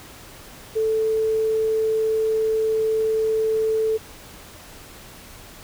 sine tone with quantisation, 440 Hz, A4, in tune, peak -18 dBFS, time 0.75-3.98 s, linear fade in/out 20 ms, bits 8, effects pink hiss -43 dBFS RMS until 5.63 s

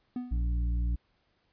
triangle tone with exponential decay, 247.6 Hz, B3, 5 cents sharp, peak -27 dBFS, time 0.16-0.54 s, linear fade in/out 2 ms, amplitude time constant 81 ms
harmonic tone, 58.5 Hz, A#1, 7 cents sharp, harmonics 1 / 2 / 3 / 5, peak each -26 / -42 / -42 / -47 dBFS, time 0.31-0.96 s, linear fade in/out 10 ms
effects pink hiss -72 dBFS RMS until 1.52 s + resampled to 11025 Hz

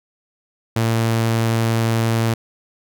sawtooth tone, 113.9 Hz, A#2, 40 cents flat, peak -12 dBFS, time 0.76-2.34 s, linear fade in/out 5 ms, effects none

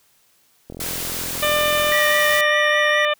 click train, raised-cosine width 2 ms, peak -21 dBFS, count 53, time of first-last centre 0.7-1.915 s, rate 42.8 Hz
white noise, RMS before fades -27 dBFS, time 0.8-2.41 s, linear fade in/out 2 ms
harmonic tone, 597 Hz, D5, 28 cents sharp, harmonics 1 / 2 / 3 / 4 / 5 / 6, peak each -20 / -23 / -25 / -26 / -27 / -28 dBFS, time 1.42-3.14 s, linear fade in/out 10 ms
triangle tone with vibrato, 1900 Hz, A#6, 33 cents sharp, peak -17 dBFS, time 1.92-3.05 s, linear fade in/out 0 ms, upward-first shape triangle, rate 4.9 Hz, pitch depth 44 cents each way
effects white hiss -59 dBFS RMS until 3.19 s

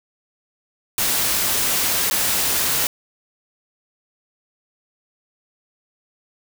white noise with dropouts, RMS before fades -20 dBFS, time 0.98-2.87 s, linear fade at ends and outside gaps 1 ms, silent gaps 2.1-2.11 s, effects none

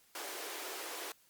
pink high-pass noise, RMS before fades -43 dBFS, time 0.15-1.12 s, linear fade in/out 2 ms, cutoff 330 Hz, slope 48 dB/octave, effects white hiss -67 dBFS RMS until 1.29 s + Opus 48 kbps

